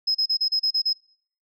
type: tone bursts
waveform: sine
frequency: 5120 Hz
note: D#8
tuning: 49 cents sharp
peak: -18 dBFS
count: 8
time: 0.07-0.932 s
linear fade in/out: 10 ms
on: 78 ms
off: 34 ms
effects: noise-tail reverb RT60 0.6 s tail -26 dB re dry + tanh soft clip ceiling -14 dBFS